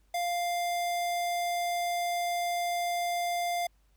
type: tone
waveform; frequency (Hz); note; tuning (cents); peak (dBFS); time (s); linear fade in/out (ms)
square; 698.5; F5; 0; -29; 0.14-3.67; 5
effects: added 50 Hz sine -63 dBFS peak until 3.96 s + pink hiss -73 dBFS RMS until 3.96 s